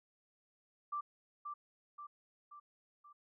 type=tone with echo; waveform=sine; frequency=1174.7 Hz; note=D6; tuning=in tune; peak=-36 dBFS; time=0.92-1.01 s; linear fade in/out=10 ms; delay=530 ms; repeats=4; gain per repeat=-5 dB; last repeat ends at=3.13 s; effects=none